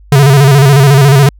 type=tone with vibrato; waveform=square; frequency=138.59 Hz; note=C#3; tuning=in tune; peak=-3 dBFS; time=0.12-1.29 s; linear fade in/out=2 ms; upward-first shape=square; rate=14 Hz; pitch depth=70 cents each way; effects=added 50 Hz sine -35 dBFS peak until 1.39 s